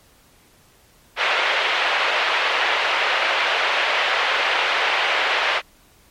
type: band-pass noise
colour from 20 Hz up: white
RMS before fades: -20 dBFS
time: 1.16-5.62 s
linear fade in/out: 50 ms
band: 490 to 3000 Hz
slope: 24 dB/octave
effects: pink hiss -54 dBFS RMS until 6.1 s + MP3 64 kbps